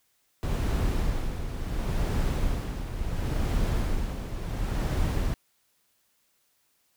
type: noise with tremolo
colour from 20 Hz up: brown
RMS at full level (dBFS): -25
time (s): 0.43-5.34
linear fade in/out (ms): 0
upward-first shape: sine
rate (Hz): 0.71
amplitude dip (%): 60
effects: white hiss -70 dBFS RMS until 6.96 s